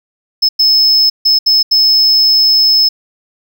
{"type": "tone bursts at uneven times", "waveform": "triangle", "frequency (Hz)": 5210, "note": "E8", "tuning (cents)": -21, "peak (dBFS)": -5, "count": 5, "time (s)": [[0.42, 0.49], [0.59, 1.1], [1.25, 1.39], [1.46, 1.63], [1.71, 2.89]], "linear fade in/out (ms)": 10, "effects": []}